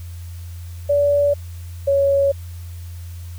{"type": "tone pair in turn", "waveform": "sine", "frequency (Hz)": [575, 556.4], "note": ["D5", "C#5"], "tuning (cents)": [-37, 6], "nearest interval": "minor second", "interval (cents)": 57, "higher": "first", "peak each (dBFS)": -13, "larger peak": "neither", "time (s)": [[0.89, 1.34], [1.87, 2.32]], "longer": "neither", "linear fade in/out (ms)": 10, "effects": ["added 86 Hz sine -30 dBFS peak until 3.38 s", "white hiss -48 dBFS RMS until 3.38 s"]}